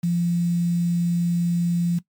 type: tone with quantisation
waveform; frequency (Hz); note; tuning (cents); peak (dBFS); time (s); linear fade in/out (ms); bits
sine; 172.5; F3; -21; -18; 0.03-1.99; 10; 7
effects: noise-tail reverb RT60 0.1 s tail -17 dB re dry + MP3 96 kbps